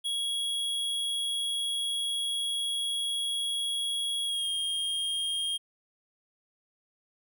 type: tone with pitch glide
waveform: square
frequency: 3322 to 3233 Hz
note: G#7 to G#7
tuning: 0 to -47 cents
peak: -29 dBFS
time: 0.04-5.58 s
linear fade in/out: 20 ms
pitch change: -47 cents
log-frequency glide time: 4.25-4.48 s
effects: none